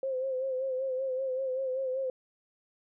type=tone with vibrato; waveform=sine; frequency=523.3 Hz; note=C5; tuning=in tune; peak=-29 dBFS; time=0.03-2.1 s; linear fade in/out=2 ms; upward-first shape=sine; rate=5.2 Hz; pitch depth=49 cents each way; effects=none